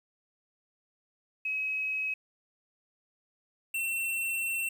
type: tone pair in turn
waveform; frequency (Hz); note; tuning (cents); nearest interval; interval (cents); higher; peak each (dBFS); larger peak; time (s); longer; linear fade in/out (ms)
sine / square; 2552 / 2704; D#7 / E7; +43 / +43; minor second; 100; second; -29 / -30; first; 1.45-2.14 / 3.74-4.69; second; 5
effects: 10-bit